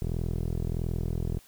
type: tone with low-pass filter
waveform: 15% pulse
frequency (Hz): 41.51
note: E1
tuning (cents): +13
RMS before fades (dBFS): -30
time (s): 0.02-1.39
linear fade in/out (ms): 0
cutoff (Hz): 370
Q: 0.99
effects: white hiss -57 dBFS RMS until 1.47 s